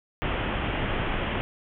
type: low-pass noise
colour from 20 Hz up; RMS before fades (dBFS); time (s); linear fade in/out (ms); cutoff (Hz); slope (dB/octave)
pink; -28; 0.22-1.41; 0; 3300; 96
effects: none